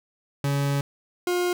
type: tone pair in turn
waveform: 40% pulse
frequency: 140.9 / 356 Hz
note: C#3 / F4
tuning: +29 / +33 cents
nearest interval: octave + major third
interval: 1604 cents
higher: second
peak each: -21 dBFS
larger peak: neither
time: 0.44-0.81 / 1.27-1.53 s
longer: first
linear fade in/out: 2 ms
effects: none